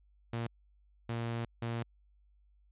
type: tone bursts at uneven times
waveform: sawtooth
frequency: 116.5 Hz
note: A#2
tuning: 1 cent flat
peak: -30 dBFS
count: 3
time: 0.33-0.47 / 1.09-1.45 / 1.62-1.83 s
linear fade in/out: 5 ms
effects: added 50 Hz sine -63 dBFS peak until 2.71 s + resampled to 8000 Hz